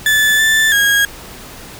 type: tone with pitch steps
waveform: 35% pulse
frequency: 1742 / 1763 / 1639 Hz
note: A6 / A6 / G#6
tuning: -18 / +3 / -23 cents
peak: -8 dBFS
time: 0.06-1.05 s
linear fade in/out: 2 ms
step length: 330 ms
effects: pink hiss -34 dBFS RMS until 1.79 s